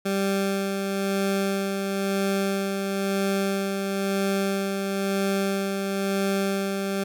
20% pulse tone with tremolo, 196 Hz, G3, in tune, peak -17 dBFS, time 0.05-7.04 s, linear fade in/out 10 ms, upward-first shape sine, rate 1 Hz, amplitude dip 35%, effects none

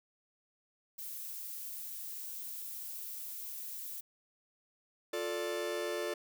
violet noise, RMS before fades -43 dBFS, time 0.98-4.01 s, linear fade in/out 10 ms
45% pulse chord, D minor, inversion first, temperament just, 352.4 / 440.5 / 587.3 Hz, F4 / A4 / D5, +16 / +2 / 0 cents, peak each -39 dBFS, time 5.13-6.14 s, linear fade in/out 5 ms
effects none

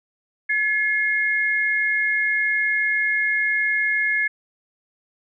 sine tone pair together, 1707.9 / 2147 Hz, G#6 / C7, +48 / +44 cents, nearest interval major third, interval 396 cents, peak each -21 dBFS, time 0.49-4.28 s, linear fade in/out 10 ms, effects none

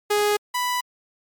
sawtooth tone pair in turn, 415.3 / 989.6 Hz, G#4 / B5, 0 / +3 cents, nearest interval octave + minor third, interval 1503 cents, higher second, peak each -14 / -18 dBFS, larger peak first, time 0.1-0.37 / 0.54-0.81 s, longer neither, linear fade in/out 10 ms, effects MP3 96 kbps

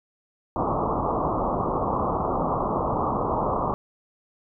white low-pass noise, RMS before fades -25 dBFS, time 0.56-3.74 s, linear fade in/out 0 ms, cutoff 1200 Hz, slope 96 dB/octave, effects none

